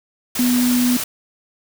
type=tone in noise; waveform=sine; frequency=246.9 Hz; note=B3; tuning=in tune; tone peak=-14 dBFS; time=0.39-0.97 s; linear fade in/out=5 ms; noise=white; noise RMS=-24 dBFS; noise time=0.35-1.04 s; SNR=+7 dB; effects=none